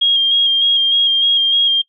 sine tone with vibrato, 3239 Hz, G#7, 44 cents flat, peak -10 dBFS, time 0.01-1.82 s, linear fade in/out 10 ms, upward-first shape square, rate 3.3 Hz, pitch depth 20 cents each way, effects noise-tail reverb RT60 0.1 s tail -21 dB re dry

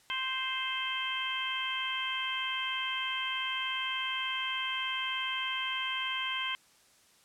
harmonic tone, 523.3 Hz, C5, in tune, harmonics 2 / 3 / 4 / 5 / 6, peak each -38 / -40 / -38 / -39 / -35 dBFS, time 0.1-6.55 s, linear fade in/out 0 ms, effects white hiss -63 dBFS RMS until 7.24 s + low-pass 10000 Hz 12 dB/octave

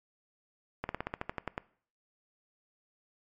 slowing click train, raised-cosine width 0.5 ms, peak -18 dBFS, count 11, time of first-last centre 0.84-1.579 s, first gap 51 ms, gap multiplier 1.08, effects noise-tail reverb RT60 0.5 s tail -20 dB re dry + MP3 48 kbps

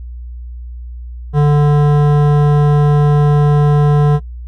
sine tone with hard clipping, 146.83 Hz, D3, in tune, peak -9 dBFS, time 1.33-4.2 s, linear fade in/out 50 ms, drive 14 dB, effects noise-tail reverb RT60 0.1 s tail -19 dB re dry + added 60 Hz sine -25 dBFS peak until 4.47 s

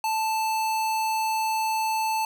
square tone, 880 Hz, A5, in tune, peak -24 dBFS, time 0.04-2.25 s, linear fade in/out 2 ms, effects none

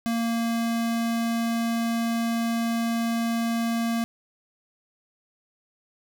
square tone, 230.9 Hz, A#3, 16 cents flat, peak -24 dBFS, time 0.06-4.04 s, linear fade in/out 0 ms, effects none

